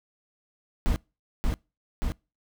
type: noise with echo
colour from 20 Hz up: brown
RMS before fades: -23 dBFS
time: 0.86-0.96 s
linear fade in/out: 0 ms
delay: 580 ms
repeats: 2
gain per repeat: -2 dB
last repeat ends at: 2.12 s
effects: noise-tail reverb RT60 0.3 s tail -26 dB re dry